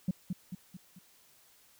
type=tone with echo; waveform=sine; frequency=182.8 Hz; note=F#3; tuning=21 cents flat; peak=-24 dBFS; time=0.08-0.11 s; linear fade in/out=5 ms; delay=220 ms; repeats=4; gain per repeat=-6 dB; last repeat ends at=0.99 s; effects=tanh soft clip ceiling -24 dBFS + white hiss -63 dBFS RMS until 1.79 s